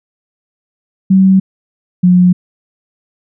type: tone pair in turn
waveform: sine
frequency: 190.6 / 179.9 Hz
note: G3 / F#3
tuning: -48 / -48 cents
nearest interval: minor second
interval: 100 cents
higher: first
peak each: -4 dBFS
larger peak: neither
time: 1.1-1.4 / 2.03-2.33 s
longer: neither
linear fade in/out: 10 ms
effects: none